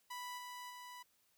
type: tone with level steps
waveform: sawtooth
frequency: 987.8 Hz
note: B5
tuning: in tune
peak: -40 / -43 / -46 dBFS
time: 0.1-1.03 s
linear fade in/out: 10 ms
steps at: 0.37 / 0.69 s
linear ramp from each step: 20 ms
effects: white hiss -75 dBFS RMS until 1.37 s